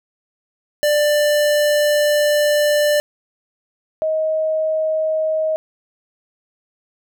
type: tone pair in turn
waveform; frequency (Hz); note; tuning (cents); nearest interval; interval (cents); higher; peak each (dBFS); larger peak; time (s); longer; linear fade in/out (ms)
square / sine; 592 / 629.7; D5 / D#5; +14 / +21; minor second; 107; second; -14 / -16; first; 0.83-3 / 4.02-5.56; first; 0
effects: none